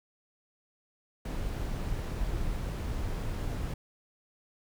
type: noise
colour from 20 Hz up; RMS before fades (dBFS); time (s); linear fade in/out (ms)
brown; -33; 1.25-3.74; 5
effects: none